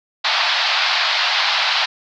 white band-pass noise, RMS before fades -18 dBFS, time 0.24-1.86 s, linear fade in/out 10 ms, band 670 to 4700 Hz, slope 48 dB/octave, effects none

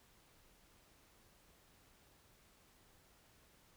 silence, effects pink hiss -68 dBFS RMS until 3.76 s

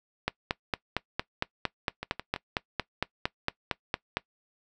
two click trains, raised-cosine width 0.3 ms, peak -18 / -10 dBFS, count 3 / 18, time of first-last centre 2.03-2.362 / 0.28-4.17 s, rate 6.03 / 4.37 Hz, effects noise-tail reverb RT60 0.1 s tail -21 dB re dry

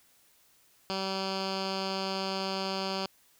10% pulse tone with low-pass filter, 192 Hz, G3, 36 cents flat, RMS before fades -33 dBFS, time 0.9-3.06 s, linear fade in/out 0 ms, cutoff 4600 Hz, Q 3.9, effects white hiss -64 dBFS RMS until 3.39 s

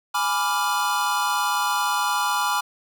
square chord, G# diminished seventh, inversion none, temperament equal, 830.6 / 987.8 / 1174.7 / 1396.9 Hz, G#5 / B5 / D6 / F6, 0 / 0 / 0 / 0 cents, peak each -28 / -26 / -27 / -28 dBFS, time 0.14-2.61 s, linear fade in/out 10 ms, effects none

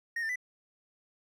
triangle tone with pitch steps, 1860 / 1792 / 1992 Hz, A#6 / A6 / B6, -4 / +31 / +14 cents, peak -29 dBFS, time 0.16-0.358 s, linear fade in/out 5 ms, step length 66 ms, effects none

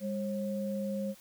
sine tone pair together, 201.6 / 540 Hz, G3 / C#5, +49 / -45 cents, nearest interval octave + perfect fourth, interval 1706 cents, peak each -33 / -36 dBFS, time 0-1.15 s, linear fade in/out 50 ms, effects white hiss -57 dBFS RMS until 1.2 s

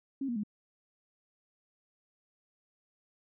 sine tone with pitch steps, 272.1 / 238.2 / 208.6 Hz, C#4 / A#3 / G#3, -32 / +38 / +8 cents, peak -31 dBFS, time 0.21-0.435 s, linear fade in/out 5 ms, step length 75 ms, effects none

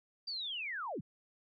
sine linear sweep, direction down, 4747 to 98 Hz, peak -37 dBFS, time 0.27-1.01 s, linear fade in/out 10 ms, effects none

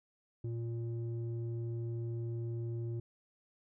square tone with low-pass filter, 116.54 Hz, A#2, in tune, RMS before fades -38 dBFS, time 0.44-3 s, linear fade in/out 5 ms, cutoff 270 Hz, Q 4.8, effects none

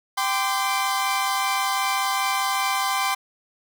sawtooth chord, G suspended fourth, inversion none, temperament equal with one note detuned, 784 / 1030.3 / 1174.7 Hz, G5 / C6 / D6, 0 / -27 / 0 cents, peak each -22 / -21 / -24 dBFS, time 0.17-3.15 s, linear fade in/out 10 ms, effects none

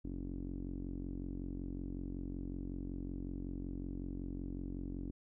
sawtooth tone with low-pass filter, 45.37 Hz, F#1, 33 cents flat, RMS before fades -42 dBFS, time 0.04-5.11 s, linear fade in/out 10 ms, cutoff 290 Hz, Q 5.3, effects none

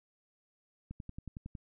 click train, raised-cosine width 5 ms, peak -30 dBFS, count 8, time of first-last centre 0.91-1.552 s, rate 10.9 Hz, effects none

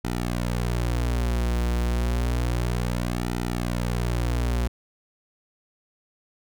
sawtooth tone with flanger, 60 Hz, B1, 49 cents flat, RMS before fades -25 dBFS, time 0.04-4.68 s, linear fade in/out 10 ms, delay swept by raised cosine 1.8 to 7.3 ms, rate 0.3 Hz, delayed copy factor -1, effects none

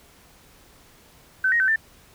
sine tone with pitch steps, 1529 / 1875 / 1535 / 1781 Hz, G6 / A#6 / G6 / A6, -44 / +10 / -37 / +21 cents, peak -17 dBFS, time 1.44-1.76 s, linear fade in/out 5 ms, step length 80 ms, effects pink hiss -53 dBFS RMS until 2.14 s

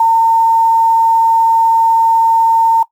sine tone with quantisation, 908 Hz, A#5, 46 cents flat, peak -6 dBFS, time 0-2.83 s, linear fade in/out 5 ms, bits 6, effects noise-tail reverb RT60 0.1 s tail -18 dB re dry

